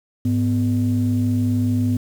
sine tone pair together, 103.83 / 249 Hz, G#2 / B3, 0 / +14 cents, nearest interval octave + minor third, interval 1514 cents, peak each -18 dBFS, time 0.25-1.97 s, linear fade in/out 5 ms, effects tanh soft clip ceiling -11 dBFS + 7-bit

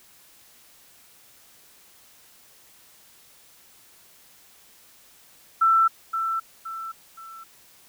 sine tone with echo, 1334 Hz, E6, 20 cents sharp, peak -15 dBFS, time 5.61-5.88 s, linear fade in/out 10 ms, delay 520 ms, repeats 3, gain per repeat -8 dB, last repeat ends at 7.44 s, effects white hiss -54 dBFS RMS until 7.88 s

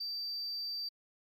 sine tone, 4658 Hz, D8, 15 cents flat, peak -34 dBFS, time 0-0.89 s, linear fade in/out 10 ms, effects tanh soft clip ceiling -34 dBFS + Opus 48 kbps

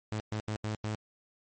sawtooth tone bursts at uneven times, 107.5 Hz, A2, 40 cents flat, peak -28 dBFS, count 5, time 0.12-0.2 / 0.32-0.4 / 0.48-0.56 / 0.64-0.75 / 0.84-0.95 s, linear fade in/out 0 ms, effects MP3 32 kbps

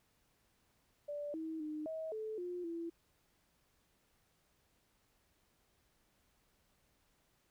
sine tone with pitch steps, 584 / 320.4 / 305.6 / 639 / 435.3 / 355.5 / 335.4 Hz, D5 / E4 / D#4 / D#5 / A4 / F4 / E4, -10 / -49 / -31 / +46 / -19 / +31 / +30 cents, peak -39 dBFS, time 1.08-2.9 s, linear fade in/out 10 ms, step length 260 ms, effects pink hiss -75 dBFS RMS until 7.5 s

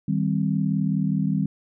sine chord, C minor, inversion first, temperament just, 156.98 / 196.22 / 261.6 Hz, Eb3 / G3 / C4, +16 / +2 / 0 cents, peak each -24 / -23 / -28 dBFS, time 0.08-1.46 s, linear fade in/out 5 ms, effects none

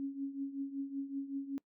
sine tone with tremolo, 275.8 Hz, C#4, 9 cents flat, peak -33 dBFS, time 0-1.58 s, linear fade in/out 0 ms, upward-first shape triangle, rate 5.3 Hz, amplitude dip 80%, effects noise-tail reverb RT60 0.1 s tail -23 dB re dry

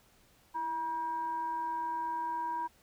sine tone with frequency modulation, 959 Hz, A#5, 49 cents sharp, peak -32 dBFS, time 0.54-2.68 s, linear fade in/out 20 ms, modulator 627 Hz, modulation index 0.31, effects pink hiss -65 dBFS RMS until 2.82 s

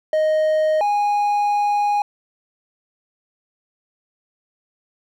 triangle tone pair in turn, 622.3 / 824 Hz, D#5 / G#5, 0 / -14 cents, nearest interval perfect fourth, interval 486 cents, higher second, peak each -13 / -14 dBFS, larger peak first, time 0.13-0.81 / 0.81-2.02 s, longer second, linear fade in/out 2 ms, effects none

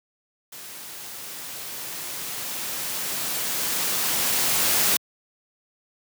white noise with level ramp, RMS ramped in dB -40 to -20 dBFS, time 0.52-4.97 s, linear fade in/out 5 ms, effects high-pass 100 Hz 12 dB/octave

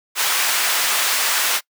pink high-pass noise, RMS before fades -19 dBFS, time 0.15-1.61 s, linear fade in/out 50 ms, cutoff 1200 Hz, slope 12 dB/octave, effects noise-tail reverb RT60 0.1 s tail -24 dB re dry

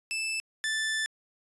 sawtooth tone pair in turn, 2636 / 1759.3 Hz, E7 / A6, -1 / -1 cents, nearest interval perfect fifth, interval 700 cents, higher first, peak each -26 / -24 dBFS, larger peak second, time 0.11-0.4 / 0.64-1.06 s, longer second, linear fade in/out 0 ms, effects resampled to 24000 Hz

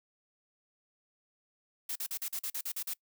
blue noise bursts, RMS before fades -36 dBFS, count 10, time 1.89-2.937 s, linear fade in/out 5 ms, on 66 ms, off 43 ms, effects noise-tail reverb RT60 0.1 s tail -24 dB re dry

